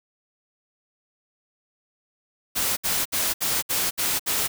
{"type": "noise bursts", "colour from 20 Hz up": "white", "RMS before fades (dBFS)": -24, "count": 7, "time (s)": [2.55, 4.48], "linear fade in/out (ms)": 20, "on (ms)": 220, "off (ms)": 65, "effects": []}